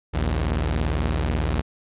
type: tone pair together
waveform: sawtooth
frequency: 57.71 / 78.2 Hz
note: A#1 / D#2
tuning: -17 / +9 cents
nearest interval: perfect fourth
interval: 526 cents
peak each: -20 dBFS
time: 0.13-1.62 s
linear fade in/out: 20 ms
effects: resampled to 8000 Hz